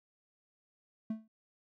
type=tone with exponential decay; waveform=triangle; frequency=220 Hz; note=A3; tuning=in tune; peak=-28 dBFS; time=1.1-1.28 s; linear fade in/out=5 ms; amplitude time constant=38 ms; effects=none